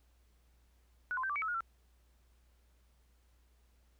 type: tone with pitch steps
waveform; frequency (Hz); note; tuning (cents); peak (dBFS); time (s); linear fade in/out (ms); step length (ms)
sine; 1470 / 1035 / 1558 / 1167 / 2272 / 1297 / 1434 / 1347; F#6 / C6 / G6 / D6 / C#7 / E6 / F6 / E6; -12 / -19 / -11 / -11 / +42 / -28 / +45 / +37; -33; 1.11-1.606; 0; 62
effects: added 60 Hz sine -65 dBFS peak until 3.99 s + pink hiss -75 dBFS RMS until 3.99 s